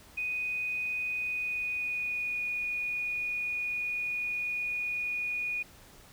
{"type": "tone with pitch glide", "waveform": "sine", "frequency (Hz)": [2489, 2458], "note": ["D#7", "D#7"], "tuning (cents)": [0, -22], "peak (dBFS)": -30, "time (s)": [0.17, 5.63], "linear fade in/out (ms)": 10, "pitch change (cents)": -22, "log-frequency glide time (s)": [1.18, 2.44], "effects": ["pink hiss -55 dBFS RMS until 6.12 s"]}